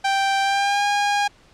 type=tone with pitch glide; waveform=sawtooth; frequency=784 to 815.9 Hz; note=G5 to G#5; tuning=0 to -31 cents; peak=-14 dBFS; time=0.04-1.28 s; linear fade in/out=10 ms; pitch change=+69 cents; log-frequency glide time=0.42-0.85 s; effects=pink hiss -53 dBFS RMS until 1.53 s + low-pass 6000 Hz 12 dB/octave